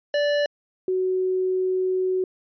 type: tone pair in turn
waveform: square / sine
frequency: 583 / 372.1 Hz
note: D5 / F#4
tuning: -13 / +10 cents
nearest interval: minor sixth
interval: 777 cents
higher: first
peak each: -20 dBFS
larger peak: neither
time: 0.14-0.46 / 0.88-2.24 s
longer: second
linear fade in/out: 2 ms
effects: resampled to 11025 Hz